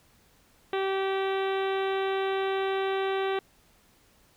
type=harmonic tone; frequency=386.6 Hz; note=G4; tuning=24 cents flat; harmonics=1 / 2 / 3 / 4 / 5 / 6 / 7 / 8 / 9 / 10; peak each=-27 / -33 / -37 / -39 / -41 / -43 / -44 / -45 / -46 / -47 dBFS; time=0.73-3.39 s; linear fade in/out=2 ms; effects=pink hiss -62 dBFS RMS until 4.36 s